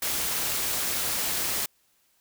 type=noise with amplitude modulation; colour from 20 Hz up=white; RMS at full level=-26 dBFS; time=0.02-1.66 s; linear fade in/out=5 ms; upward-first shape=sine; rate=272 Hz; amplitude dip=45%; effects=white hiss -67 dBFS RMS until 2.2 s